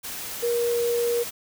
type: tone in noise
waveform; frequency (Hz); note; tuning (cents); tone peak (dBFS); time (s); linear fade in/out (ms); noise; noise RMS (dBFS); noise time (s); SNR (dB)
sine; 474; A#4; +29; -21; 0.42-1.24; 20; white; -34; 0.03-1.31; +10
effects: none

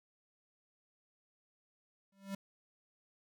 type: tone with exponential growth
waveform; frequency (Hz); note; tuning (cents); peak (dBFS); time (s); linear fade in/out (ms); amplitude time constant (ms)
square; 196; G3; 0; -36; 2.12-2.35; 5; 49
effects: none

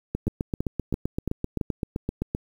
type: two click trains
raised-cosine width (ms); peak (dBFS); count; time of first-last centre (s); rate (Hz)
3; -13 / -13; 18 / 5; 0.15-2.349 / 0.27-1.612; 7.73 / 2.98
effects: 8-bit

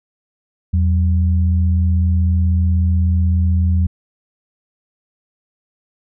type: tone pair together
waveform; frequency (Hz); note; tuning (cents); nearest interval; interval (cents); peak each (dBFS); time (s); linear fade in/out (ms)
sine; 83.5 / 187.29; E2 / F#3; +23 / +21; octave + major second; 1398; -12 / -22; 0.73-3.87; 10
effects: none

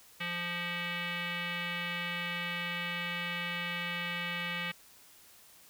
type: tone with frequency modulation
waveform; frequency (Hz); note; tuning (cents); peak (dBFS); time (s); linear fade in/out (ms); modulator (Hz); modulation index
sine; 173.6; F3; -10; -33; 0.2-4.72; 10; 695; 4.3
effects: white hiss -58 dBFS RMS until 5.69 s

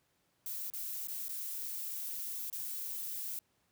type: noise with dropouts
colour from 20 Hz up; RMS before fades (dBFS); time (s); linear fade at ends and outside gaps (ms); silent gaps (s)
violet; -40; 0.46-3.39; 1; 0.701-0.736 / 1.072-1.083 / 1.283-1.292 / 2.5-2.527
effects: pink hiss -75 dBFS RMS until 3.71 s + high-pass 80 Hz 12 dB/octave

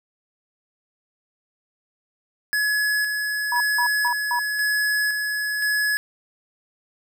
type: tone with tremolo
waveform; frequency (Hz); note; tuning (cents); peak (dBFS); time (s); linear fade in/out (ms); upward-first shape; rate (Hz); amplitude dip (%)
square; 1695; G#6; +35; -20; 2.53-5.97; 0; square; 0.97; 35
type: tone bursts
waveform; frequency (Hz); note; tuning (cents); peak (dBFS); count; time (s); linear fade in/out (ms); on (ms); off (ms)
sine; 968; B5; -35; -21; 4; 3.52-4.392; 2; 83; 180
effects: none

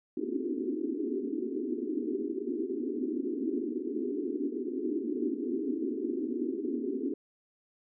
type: band-pass noise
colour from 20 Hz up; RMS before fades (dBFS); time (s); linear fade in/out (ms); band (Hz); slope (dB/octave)
pink; -33; 0.17-7.14; 5; 240 to 410; 96
effects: none

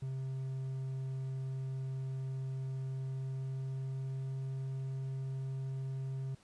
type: tone with pitch glide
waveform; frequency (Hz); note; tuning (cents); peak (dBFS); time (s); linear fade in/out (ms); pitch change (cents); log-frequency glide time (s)
triangle; 132.5 to 133.42; C3 to C3; +22 to +34; -34; 0.02-6.35; 5; +12; 2.9-4.39
effects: pink hiss -66 dBFS RMS until 6.43 s + resampled to 22050 Hz

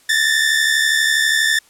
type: tone pair together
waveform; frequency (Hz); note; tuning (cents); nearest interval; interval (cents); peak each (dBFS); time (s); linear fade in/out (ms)
sawtooth; 1742.7 / 1815; A6 / A#6; -17 / -47; minor second; 70; -13; 0.09-1.59; 5
effects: white hiss -52 dBFS RMS until 1.69 s + low-pass 11000 Hz 12 dB/octave

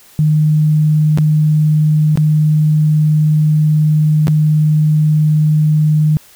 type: tone with dropouts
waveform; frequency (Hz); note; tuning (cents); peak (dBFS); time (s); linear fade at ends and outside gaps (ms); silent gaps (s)
sine; 153.1; D#3; -28; -8; 0.19-6.17; 0; 1.175-1.185 / 2.156-2.174 / 4.271-4.281
effects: white hiss -44 dBFS RMS until 6.35 s

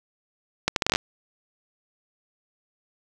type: accelerating click train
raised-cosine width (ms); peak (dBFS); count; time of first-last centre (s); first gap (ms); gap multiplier
0.2; -3; 9; 0.68-0.959; 82; 0.73
effects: none

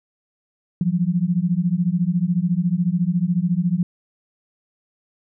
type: beating tone pair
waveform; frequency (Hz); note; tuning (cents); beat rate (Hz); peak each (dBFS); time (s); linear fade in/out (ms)
sine; 169 / 183; E3 / F#3; +43 / -19; 14; -20; 0.81-3.83; 2
effects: none

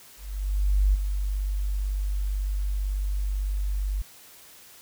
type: tone with ADSR envelope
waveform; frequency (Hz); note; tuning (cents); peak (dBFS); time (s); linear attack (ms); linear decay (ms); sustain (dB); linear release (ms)
sine; 49; G1; 0; -16; 0.17-4.02; 770; 16; -8; 5
effects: white hiss -50 dBFS RMS until 4.81 s

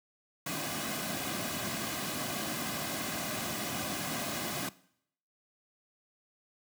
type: noise with comb filter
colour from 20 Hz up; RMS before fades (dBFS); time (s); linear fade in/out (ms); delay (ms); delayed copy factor
pink; -35; 0.46-4.69; 5; 2.2; -0.55
effects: noise-tail reverb RT60 0.7 s tail -20 dB re dry + high-pass 150 Hz 12 dB/octave

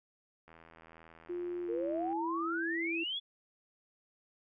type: click train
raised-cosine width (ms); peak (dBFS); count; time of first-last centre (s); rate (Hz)
0.5; -40; 136; 0.48-2.128; 81.9
type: tone with pitch glide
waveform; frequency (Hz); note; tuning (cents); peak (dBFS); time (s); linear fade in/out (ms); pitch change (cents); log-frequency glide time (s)
sine; 351.9 to 332.1; F4 to E4; +13 to +13; -35; 1.29-3.04; 10; -100; 1.62-1.93
type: exponential sweep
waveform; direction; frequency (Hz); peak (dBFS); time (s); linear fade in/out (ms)
sine; up; 440 to 3473; -34; 1.68-3.2; 20
effects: none

